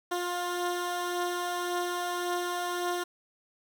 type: beating tone pair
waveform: 15% pulse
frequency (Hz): 352 / 353.8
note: F4 / F4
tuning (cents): +14 / +23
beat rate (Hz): 1.8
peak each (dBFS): -32 / -24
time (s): 0.11-3.04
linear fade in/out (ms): 10
effects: none